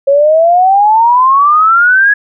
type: exponential sweep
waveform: sine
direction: up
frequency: 546 to 1687 Hz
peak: -4 dBFS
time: 0.07-2.14 s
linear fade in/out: 10 ms
effects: none